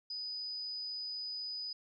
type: tone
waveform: sine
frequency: 4978 Hz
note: D#8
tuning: in tune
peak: -38 dBFS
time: 0.1-1.73 s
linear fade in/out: 5 ms
effects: none